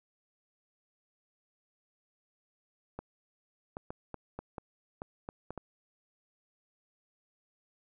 clicks, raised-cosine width 1 ms, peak -25 dBFS, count 10, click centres 2.99 / 3.769 / 3.905 / 4.143 / 4.39 / 4.582 / 5.019 / 5.289 / 5.506 / 5.577 s, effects none

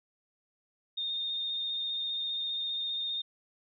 sine tone with vibrato, 3665 Hz, A#7, 30 cents flat, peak -31 dBFS, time 0.97-3.22 s, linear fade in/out 10 ms, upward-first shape square, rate 15 Hz, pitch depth 14 cents each way, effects none

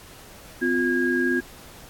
sine tone cluster, 255.6 / 351.8 / 1634 Hz, C4 / F4 / G#6, -40 / +13 / -29 cents, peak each -24 dBFS, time 0.61-1.41 s, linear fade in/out 20 ms, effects pink hiss -46 dBFS RMS until 1.89 s + AAC 64 kbps

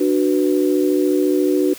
sine chord, B minor, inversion first, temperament just, 296.3 / 370.4 / 493.9 Hz, D4 / F#4 / B4, +15 / +2 / 0 cents, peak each -17 / -17 / -23 dBFS, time 0-1.74 s, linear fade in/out 10 ms, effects white hiss -38 dBFS RMS until 1.78 s

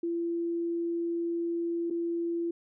sine tone with dropouts, 339.1 Hz, E4, 49 cents sharp, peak -28 dBFS, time 0.03-2.51 s, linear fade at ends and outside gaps 5 ms, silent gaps 1.901-1.907 s, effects none

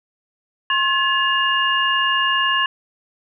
sine tone cluster, 1068 / 1706 / 2830 Hz, C6 / G#6 / F7, +35 / +46 / +22 cents, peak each -20 dBFS, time 0.7-2.66 s, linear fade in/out 2 ms, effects none

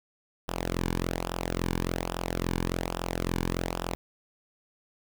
sawtooth tone with flanger, 43.56 Hz, F1, 4 cents flat, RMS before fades -31 dBFS, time 0.48-3.95 s, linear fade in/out 0 ms, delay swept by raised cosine 0.46 to 1.56 ms, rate 1.2 Hz, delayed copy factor -0.8, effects 8-bit

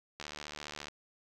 click train, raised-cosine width 0.2 ms, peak -24 dBFS, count 52, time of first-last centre 0.2-0.884 s, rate 74.6 Hz, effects none

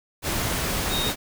sine tone in noise, 3729 Hz, A#7, in tune, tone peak -26 dBFS, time 0.89-1.13 s, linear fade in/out 50 ms, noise pink, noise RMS -26 dBFS, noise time 0.22-1.16 s, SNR -3 dB, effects none

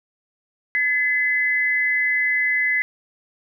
sine tone pair together, 1720 / 2030 Hz, A6 / B6, -40 / +47 cents, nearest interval minor third, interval 287 cents, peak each -25 / -18 dBFS, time 0.75-2.82 s, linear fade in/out 0 ms, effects none

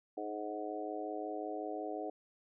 harmonic tone with a mistuned harmonic, 105.5 Hz, G#2, 28 cents sharp, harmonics 3 / 4 / 5 / 6 / 7, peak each -43 / -43 / -46 / -45 / -43 dBFS, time 0.17-2.1 s, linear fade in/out 5 ms, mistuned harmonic 3, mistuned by -22 cents, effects none

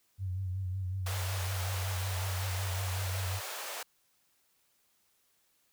sine tone with vibrato, 93.6 Hz, F#2, 20 cents sharp, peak -32 dBFS, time 0.18-3.41 s, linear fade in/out 50 ms, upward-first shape sine, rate 5.4 Hz, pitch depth 53 cents each way
pink high-pass noise, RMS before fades -40 dBFS, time 1.06-3.83 s, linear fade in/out 5 ms, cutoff 530 Hz, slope 24 dB/octave
effects white hiss -72 dBFS RMS until 5.72 s

